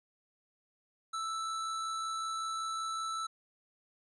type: tone with amplitude modulation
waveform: square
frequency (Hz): 1320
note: E6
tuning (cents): +2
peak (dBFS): -34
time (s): 1.13-3.27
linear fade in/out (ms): 10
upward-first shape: sine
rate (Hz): 65.3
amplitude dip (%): 25
effects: resampled to 22050 Hz